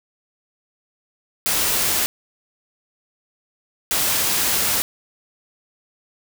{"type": "noise bursts at uneven times", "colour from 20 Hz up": "white", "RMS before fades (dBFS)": -20, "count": 2, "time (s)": [[1.46, 2.06], [3.91, 4.82]], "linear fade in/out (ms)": 0, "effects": []}